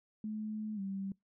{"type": "tone with pitch glide", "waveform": "sine", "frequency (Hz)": [214.8, 194.71], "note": ["A3", "G3"], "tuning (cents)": [-41, -11], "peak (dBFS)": -36, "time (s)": [0.24, 1.12], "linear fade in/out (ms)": 2, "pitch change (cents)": -170, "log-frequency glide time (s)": [0.75, 0.8], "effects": ["noise-tail reverb RT60 0.2 s tail -26 dB re dry"]}